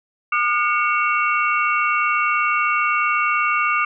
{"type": "tone cluster", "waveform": "sine", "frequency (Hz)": [1211, 1435, 2234, 2718], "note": ["D#6", "F6", "C#7", "F7"], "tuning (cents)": [-47, 47, 13, -48], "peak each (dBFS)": [-19, -24, -23, -24], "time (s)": [0.32, 3.85], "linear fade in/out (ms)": 5, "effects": []}